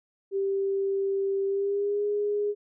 sine tone with pitch glide, 392 to 412.9 Hz, G4 to G#4, 0 to -10 cents, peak -24 dBFS, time 0.31-2.55 s, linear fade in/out 50 ms, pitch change +90 cents, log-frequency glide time 1.46-2.05 s, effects none

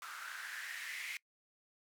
blue noise with band-pass filter sweep, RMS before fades -45 dBFS, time 0.02-1.17 s, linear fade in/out 0 ms, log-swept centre 1300 to 2200 Hz, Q 6.2, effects noise-tail reverb RT60 0.1 s tail -23 dB re dry

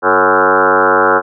sine tone with frequency modulation, 929 Hz, A#5, 6 cents flat, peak -7 dBFS, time 0.02-1.22 s, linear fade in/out 50 ms, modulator 95.7 Hz, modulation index 6, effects none

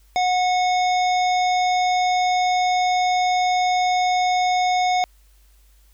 harmonic tone, 730 Hz, F#5, 24 cents flat, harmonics 1 / 3 / 5 / 7 / 9, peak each -17 / -27 / -31 / -34 / -36 dBFS, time 0.16-5.04 s, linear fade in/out 0 ms, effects added 50 Hz sine -51 dBFS peak until 5.93 s + white hiss -61 dBFS RMS until 5.93 s

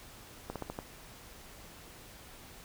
slowing click train, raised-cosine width 1 ms, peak -23 dBFS, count 5, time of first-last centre 0.5-0.789 s, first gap 57 ms, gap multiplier 1.16, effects pink hiss -52 dBFS RMS until 2.64 s

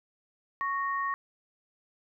sine tone pair together, 1108.7 / 1858.7 Hz, C#6 / A#6, 0 / -6 cents, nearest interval major sixth, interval 894 cents, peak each -29 / -34 dBFS, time 0.61-1.14 s, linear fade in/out 0 ms, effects none

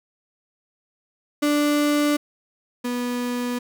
35% pulse tone pair in turn, 293.7 / 244.8 Hz, D4 / B3, 0 / -15 cents, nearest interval minor third, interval 315 cents, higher first, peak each -16 / -22 dBFS, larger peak first, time 1.42-2.17 / 2.84-3.59 s, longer neither, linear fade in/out 10 ms, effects none

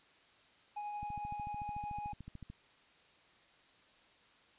triangle tone with tremolo, 830.6 Hz, G#5, in tune, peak -36 dBFS, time 0.76-2.13 s, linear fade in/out 10 ms, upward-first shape triangle, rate 11 Hz, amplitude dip 30%
click train, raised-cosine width 5 ms, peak -35 dBFS, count 21, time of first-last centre 1.03-2.501 s, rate 13.6 Hz
effects white hiss -65 dBFS RMS until 4.58 s + resampled to 8000 Hz

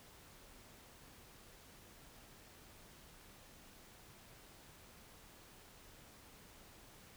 silence, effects pink hiss -60 dBFS RMS until 7.16 s

